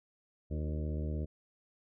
harmonic tone with a mistuned harmonic, 76.6 Hz, D#2, 27 cents flat, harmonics 1 / 2 / 3 / 4 / 5 / 6 / 7 / 8, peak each -34 / -40 / -44 / -46 / -48 / -50 / -51 / -52 dBFS, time 0.5-1.26 s, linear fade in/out 20 ms, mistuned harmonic 5, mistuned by -38 cents, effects none

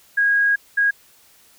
sine tone bursts at uneven times, 1641 Hz, G#6, 21 cents flat, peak -14 dBFS, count 2, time 0.17-0.56 / 0.77-0.91 s, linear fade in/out 10 ms, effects white hiss -53 dBFS RMS until 1.58 s

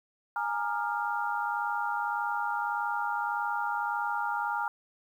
sine chord, Bb dominant seventh, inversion third, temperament equal with one note detuned, 830.6 / 932.3 / 1204.9 / 1396.9 Hz, Ab5 / Bb5 / D6 / F6, 0 / 0 / +44 / 0 cents, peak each -33 / -33 / -39 / -33 dBFS, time 0.36-4.68 s, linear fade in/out 2 ms, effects 10-bit

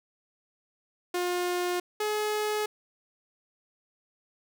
sawtooth tone pair in turn, 356.2 / 423.6 Hz, F4 / G#4, +34 / +34 cents, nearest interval minor third, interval 300 cents, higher second, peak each -23 dBFS, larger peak neither, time 1.14-1.8 / 2-2.66 s, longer neither, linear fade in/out 5 ms, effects none

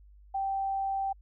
sine tone, 780 Hz, G5, 9 cents flat, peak -28 dBFS, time 0.34-1.13 s, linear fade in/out 10 ms, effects added 50 Hz sine -52 dBFS peak until 1.21 s

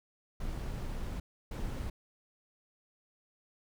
brown noise bursts at uneven times, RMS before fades -37 dBFS, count 2, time 0.4-1.2 / 1.51-1.9 s, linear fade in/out 5 ms, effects none

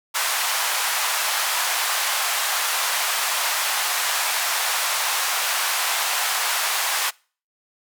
pink band-pass noise, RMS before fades -23 dBFS, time 0.14-7.11 s, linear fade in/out 20 ms, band 790 to 16000 Hz, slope 24 dB/octave, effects noise-tail reverb RT60 0.4 s tail -25 dB re dry

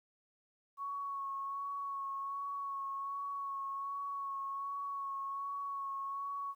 sine tone with vibrato, 1108.7 Hz, C#6, in tune, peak -37 dBFS, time 0.77-6.55 s, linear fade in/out 50 ms, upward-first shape sine, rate 1.3 Hz, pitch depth 20 cents each way, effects 12-bit

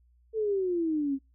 sine exponential sweep, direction down, 451 to 265.9 Hz, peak -25 dBFS, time 0.33-1.19 s, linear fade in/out 50 ms, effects noise-tail reverb RT60 0.2 s tail -20 dB re dry + added 60 Hz sine -60 dBFS peak until 1.34 s

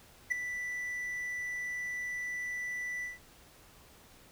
triangle tone with ADSR envelope, 1975.5 Hz, B6, in tune, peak -22 dBFS, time 0.3-3.19 s, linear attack 20 ms, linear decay 5 ms, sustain -11 dB, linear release 160 ms, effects pink hiss -58 dBFS RMS until 4.31 s

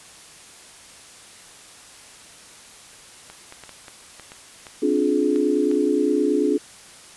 clicks, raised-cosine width 0.3 ms, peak -23 dBFS, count 10, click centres 3.3 / 3.524 / 3.637 / 3.693 / 3.882 / 4.197 / 4.319 / 4.668 / 5.36 / 5.714 s
sine chord, D half-diminished seventh, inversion third, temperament just, 264.3 / 293.7 / 352.4 / 422.9 Hz, C4 / D4 / F4 / Ab4, +18 / 0 / +16 / +31 cents, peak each -25 / -21 / -24 / -22 dBFS, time 4.82-6.58 s, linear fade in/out 10 ms
effects white hiss -45 dBFS RMS until 7.16 s + resampled to 24000 Hz

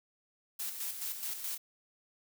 blue noise with tremolo, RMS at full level -37 dBFS, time 0.59-1.58 s, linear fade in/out 10 ms, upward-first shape square, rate 4.7 Hz, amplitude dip 50%, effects none

